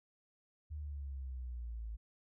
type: exponential sweep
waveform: sine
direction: down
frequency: 76.7 to 53.5 Hz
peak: -40 dBFS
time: 0.7-1.97 s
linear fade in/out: 20 ms
effects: none